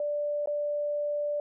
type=tone with dropouts; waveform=sine; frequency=587.3 Hz; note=D5; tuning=in tune; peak=-27 dBFS; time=0-1.4 s; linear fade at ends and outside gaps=2 ms; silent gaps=0.459-0.473 s; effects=none